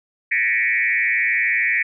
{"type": "tone with frequency modulation", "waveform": "sine", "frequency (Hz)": 2077, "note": "C7", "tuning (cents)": -13, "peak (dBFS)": -16, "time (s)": [0.31, 1.83], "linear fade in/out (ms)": 10, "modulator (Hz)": 113, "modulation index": 2.7, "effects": []}